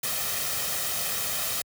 white noise with comb filter, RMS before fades -29 dBFS, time 0.03-1.62 s, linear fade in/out 5 ms, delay 1.6 ms, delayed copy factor +0.55, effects high-pass 60 Hz 12 dB/octave

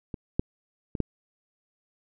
clicks, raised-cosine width 3 ms, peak -21 / -10 / -20 / -11 dBFS, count 4, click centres 0.142 / 0.395 / 0.952 / 1.003 s, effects none

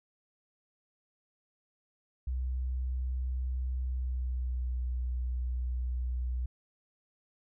sine tone with pitch glide, 63.5 to 61.87 Hz, B1 to B1, +49 to +4 cents, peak -30 dBFS, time 2.27-6.46 s, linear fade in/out 5 ms, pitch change -45 cents, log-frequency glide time 3.84-4.78 s, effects none

